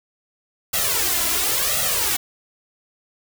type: noise with flanger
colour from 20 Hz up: white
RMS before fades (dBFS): -21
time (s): 0.73-2.17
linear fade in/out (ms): 10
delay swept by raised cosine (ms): 1.5 to 3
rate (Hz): 0.95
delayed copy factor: +1
effects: none